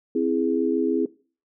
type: chord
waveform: sine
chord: C augmented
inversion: none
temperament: equal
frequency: 261.6 / 329.6 / 415.3 Hz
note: C4 / E4 / G#4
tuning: 0 / 0 / 0 cents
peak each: -24 dBFS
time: 0.15-1.06 s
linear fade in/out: 5 ms
effects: noise-tail reverb RT60 0.4 s tail -21 dB re dry